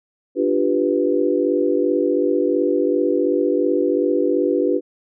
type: chord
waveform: sine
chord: G dominant seventh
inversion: second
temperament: equal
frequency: 293.7 / 349.2 / 392 / 493.9 Hz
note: D4 / F4 / G4 / B4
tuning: 0 / 0 / 0 / 0 cents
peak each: -21 dBFS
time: 0.35-4.81 s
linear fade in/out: 50 ms
effects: none